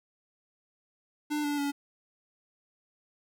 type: tone with pitch steps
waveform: square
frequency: 298 / 291 / 284.2 Hz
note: D4 / D4 / C#4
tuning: +25 / -16 / +43 cents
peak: -29 dBFS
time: 1.3-1.72 s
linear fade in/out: 20 ms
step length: 140 ms
effects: none